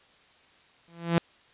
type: tone with exponential growth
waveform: sawtooth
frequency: 168.9 Hz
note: E3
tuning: 42 cents sharp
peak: -14 dBFS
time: 0.88-1.18 s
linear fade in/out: 0 ms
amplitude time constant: 64 ms
effects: white hiss -59 dBFS RMS until 1.53 s + resampled to 8000 Hz